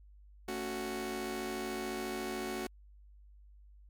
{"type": "chord", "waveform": "sawtooth", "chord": "F# minor", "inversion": "first", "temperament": "just", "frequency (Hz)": [222, 277.5, 370], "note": ["A3", "C#4", "F#4"], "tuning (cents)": [16, 2, 0], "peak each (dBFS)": [-38, -39, -34], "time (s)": [0.48, 2.67], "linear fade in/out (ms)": 5, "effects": ["added 50 Hz sine -54 dBFS peak until 3.89 s", "MP3 96 kbps"]}